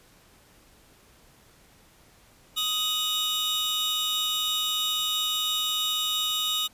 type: tone cluster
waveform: 40% pulse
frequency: 1252 / 2954 / 3548 / 3753 Hz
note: D#6 / F#7 / A7 / A#7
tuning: +10 / -3 / +14 / +11 cents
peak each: -35 / -30 / -33 / -26 dBFS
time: 2.56-6.68 s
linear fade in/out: 20 ms
effects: pink hiss -57 dBFS RMS until 6.73 s + resampled to 32000 Hz